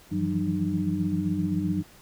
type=tone cluster; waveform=sine; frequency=95.3 / 164.9 / 172.5 / 188.1 / 302.7 Hz; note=G2 / E3 / F3 / F#3 / D#4; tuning=-48 / +1 / -21 / +29 / -48 cents; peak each=-33 / -33 / -31 / -28 / -29 dBFS; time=0.11-1.83 s; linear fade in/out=20 ms; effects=pink hiss -53 dBFS RMS until 2.01 s